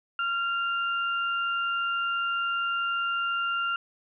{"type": "tone pair together", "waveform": "sine", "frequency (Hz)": [1382.6, 2794], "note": ["F6", "F7"], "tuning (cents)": [-18, 0], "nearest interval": "octave", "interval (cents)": 1218, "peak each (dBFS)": [-26, -33], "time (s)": [0.19, 3.76], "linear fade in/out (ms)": 2, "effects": []}